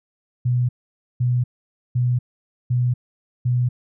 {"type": "tone bursts", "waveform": "sine", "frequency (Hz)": 123.5, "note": "B2", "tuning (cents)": 0, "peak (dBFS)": -16, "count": 5, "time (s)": [0.45, 3.69], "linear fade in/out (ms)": 10, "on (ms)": 240, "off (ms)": 510, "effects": []}